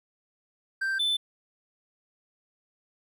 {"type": "tone pair in turn", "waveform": "triangle", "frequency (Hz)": [1568, 3520], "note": ["G6", "A7"], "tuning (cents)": [0, 0], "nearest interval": "octave + major second", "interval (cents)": 1400, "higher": "second", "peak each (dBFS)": [-24, -22], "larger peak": "second", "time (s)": [[0.81, 0.99], [0.99, 1.17]], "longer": "neither", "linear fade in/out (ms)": 10, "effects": []}